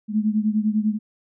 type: beating tone pair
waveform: sine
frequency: 210.8 / 220.8 Hz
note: G#3 / A3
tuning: +26 / +6 cents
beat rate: 10 Hz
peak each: -20 / -23 dBFS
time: 0.08-0.99 s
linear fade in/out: 50 ms
effects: none